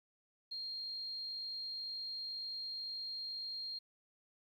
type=tone; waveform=sine; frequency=4217 Hz; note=C8; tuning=13 cents sharp; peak=-40 dBFS; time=0.51-3.79 s; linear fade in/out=10 ms; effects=12-bit